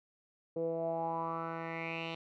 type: tone with low-pass filter sweep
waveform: 10% pulse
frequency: 164.81 Hz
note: E3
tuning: in tune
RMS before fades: -37 dBFS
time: 0.56-2.15 s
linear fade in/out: 5 ms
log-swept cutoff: 450 to 3300 Hz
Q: 5.6
effects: none